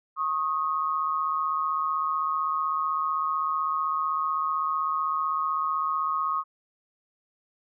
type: tone pair together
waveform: sine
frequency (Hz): 1093 / 1248.8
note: C#6 / D#6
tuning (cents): -25 / +6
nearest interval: major second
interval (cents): 231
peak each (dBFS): -27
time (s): 0.16-6.44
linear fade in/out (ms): 50
effects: none